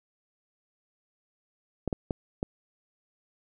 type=clicks; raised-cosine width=2 ms; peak=-15 dBFS; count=4; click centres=1.877 / 1.928 / 2.108 / 2.429 s; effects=none